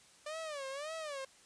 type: tone with vibrato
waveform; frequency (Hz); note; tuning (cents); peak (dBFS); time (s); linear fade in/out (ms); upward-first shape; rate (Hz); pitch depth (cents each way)
sawtooth; 588; D5; +2; -36; 0.26-1.25; 5; sine; 1.8; 170
effects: white hiss -62 dBFS RMS until 1.45 s + resampled to 22050 Hz